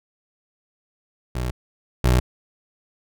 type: tone pair in turn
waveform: 25% pulse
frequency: 61.74 / 62.03 Hz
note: B1 / B1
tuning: 0 / +8 cents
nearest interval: unison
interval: 8 cents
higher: second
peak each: -20 / -11 dBFS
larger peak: second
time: 1.35-1.51 / 2.04-2.2 s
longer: neither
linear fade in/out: 5 ms
effects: none